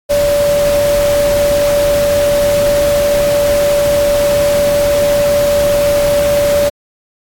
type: tone in noise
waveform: sine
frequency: 578 Hz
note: D5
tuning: 28 cents flat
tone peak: -9 dBFS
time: 0.09-6.7 s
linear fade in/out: 20 ms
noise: pink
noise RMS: -21 dBFS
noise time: 0.09-6.7 s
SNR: +9 dB
effects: AAC 64 kbps